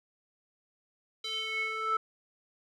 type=tone with band-pass filter sweep; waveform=square; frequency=440 Hz; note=A4; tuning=in tune; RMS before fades=-33 dBFS; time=1.24-1.97 s; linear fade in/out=5 ms; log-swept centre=3700 to 1300 Hz; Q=5.7; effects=none